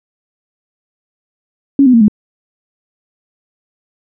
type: tone with pitch steps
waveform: sine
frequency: 277.2 / 252.7 / 230.4 / 210.1 Hz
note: C#4 / B3 / A#3 / G#3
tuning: 0 / +40 / -20 / +20 cents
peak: -4 dBFS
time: 1.79-2.082 s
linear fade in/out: 2 ms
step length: 73 ms
effects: none